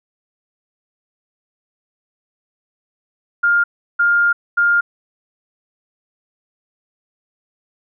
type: tone bursts at uneven times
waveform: sine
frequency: 1407 Hz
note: F6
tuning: 12 cents sharp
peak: -11 dBFS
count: 3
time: 3.43-3.64 / 3.99-4.33 / 4.57-4.81 s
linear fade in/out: 10 ms
effects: none